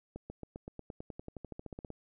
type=accelerating click train; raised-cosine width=2 ms; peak=-29 dBFS; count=20; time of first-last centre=0.16-1.903 s; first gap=140 ms; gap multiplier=0.95; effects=none